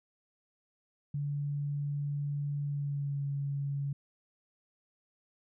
sine tone with pitch glide, 144 to 140.71 Hz, D3 to C#3, -34 to +26 cents, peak -31 dBFS, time 1.14-3.93 s, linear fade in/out 5 ms, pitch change -40 cents, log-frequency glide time 2.63-3.24 s, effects none

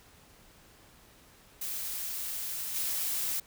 blue noise with level steps, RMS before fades -36 / -32 dBFS, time 1.61-3.4 s, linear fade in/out 5 ms, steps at 2.74 s, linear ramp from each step 20 ms, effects pink hiss -58 dBFS RMS until 3.46 s

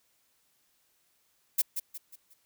violet noise with echo, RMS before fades -24 dBFS, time 1.58-1.62 s, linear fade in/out 10 ms, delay 180 ms, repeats 4, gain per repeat -8 dB, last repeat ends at 2.34 s, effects white hiss -71 dBFS RMS until 2.45 s

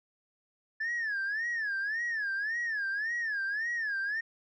sine tone with vibrato, 1731 Hz, A6, 29 cents flat, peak -28 dBFS, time 0.8-4.21 s, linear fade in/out 10 ms, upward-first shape sine, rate 1.8 Hz, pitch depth 170 cents each way, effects tanh soft clip ceiling -28 dBFS

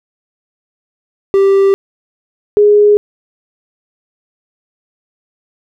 triangle / sine tone pair in turn, 392 / 414.9 Hz, G4 / G#4, 0 / -2 cents, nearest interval minor second, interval 98 cents, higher second, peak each -4 dBFS, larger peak neither, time 1.34-1.74 / 2.57-2.97 s, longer neither, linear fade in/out 0 ms, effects none

